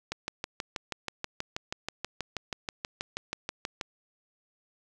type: click train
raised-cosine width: 0.2 ms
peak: -15 dBFS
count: 24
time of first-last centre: 0.12-3.812 s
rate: 6.23 Hz
effects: none